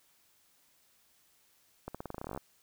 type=accelerating click train; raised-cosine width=1 ms; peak=-25 dBFS; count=16; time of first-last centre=1.88-2.376 s; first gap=66 ms; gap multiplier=0.89; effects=white hiss -68 dBFS RMS until 2.62 s